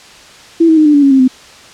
sine tone with pitch steps, 331.8 / 319.9 / 308.5 / 297.5 / 286.9 / 276.6 / 266.7 / 257.2 Hz, E4 / D#4 / D#4 / D4 / D4 / C#4 / C4 / C4, +11 / +48 / -15 / +22 / -40 / -4 / +33 / -30 cents, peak -4 dBFS, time 0.6-1.28 s, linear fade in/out 10 ms, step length 85 ms, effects white hiss -37 dBFS RMS until 1.73 s + low-pass 6000 Hz 12 dB/octave

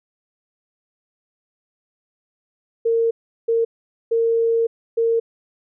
sine tone bursts at uneven times, 458.7 Hz, A#4, 28 cents flat, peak -15 dBFS, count 4, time 2.85-3.11 / 3.48-3.65 / 4.11-4.67 / 4.97-5.2 s, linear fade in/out 10 ms, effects none

